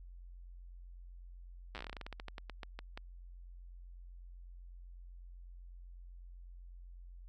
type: slowing click train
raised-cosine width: 0.3 ms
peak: -28 dBFS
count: 22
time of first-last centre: 1.75-2.975 s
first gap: 8 ms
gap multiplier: 1.17
effects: added 44 Hz sine -49 dBFS peak until 7.28 s